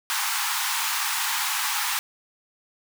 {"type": "high-pass noise", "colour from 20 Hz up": "pink", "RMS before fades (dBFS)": -26, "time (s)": [0.1, 1.99], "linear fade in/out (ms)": 0, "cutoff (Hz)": 810, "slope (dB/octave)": 96, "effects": []}